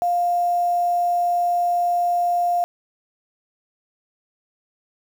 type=tone with quantisation; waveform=sine; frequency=702 Hz; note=F5; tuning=9 cents sharp; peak=-17 dBFS; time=0.02-2.64 s; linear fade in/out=0 ms; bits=7; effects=none